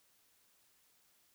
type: silence
effects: white hiss -71 dBFS RMS until 1.34 s